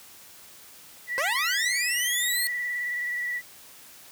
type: tone with vibrato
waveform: sine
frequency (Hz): 1952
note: B6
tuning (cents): -21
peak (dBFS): -27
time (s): 1.07-3.42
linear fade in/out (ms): 50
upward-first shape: sine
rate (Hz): 19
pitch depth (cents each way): 27
type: linear sweep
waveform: 15% pulse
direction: up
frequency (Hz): 504 to 4345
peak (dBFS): -19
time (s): 1.18-2.47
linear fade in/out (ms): 0
effects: white hiss -49 dBFS RMS until 4.11 s + high-pass 60 Hz 12 dB/octave